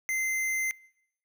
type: tone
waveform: square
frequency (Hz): 2074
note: C7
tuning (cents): -16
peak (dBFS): -28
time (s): 0.09-0.71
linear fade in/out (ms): 0
effects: noise-tail reverb RT60 0.8 s tail -24 dB re dry